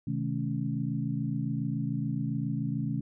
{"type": "tone cluster", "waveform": "sine", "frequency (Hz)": [128.9, 156, 214.8, 277.4], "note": ["C3", "D#3", "A3", "C#4"], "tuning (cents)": [-26, 5, -41, 1], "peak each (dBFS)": [-33, -33, -34, -36], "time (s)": [0.07, 3.01], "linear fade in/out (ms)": 5, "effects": []}